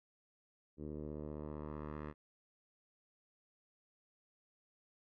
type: tone with low-pass filter sweep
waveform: 10% pulse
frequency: 75.3 Hz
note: D2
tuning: 44 cents sharp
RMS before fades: -45 dBFS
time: 0.77-2.14 s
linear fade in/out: 50 ms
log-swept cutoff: 360 to 1700 Hz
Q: 1.4
effects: none